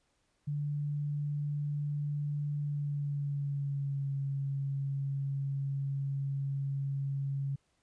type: tone with pitch glide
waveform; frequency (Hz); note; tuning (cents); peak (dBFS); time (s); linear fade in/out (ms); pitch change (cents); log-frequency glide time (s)
sine; 146.1 to 138.22; D3 to C#3; -9 to -5; -31; 0.47-7.56; 10; -96; 2.59-4.14
effects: pink hiss -75 dBFS RMS until 7.82 s + resampled to 22050 Hz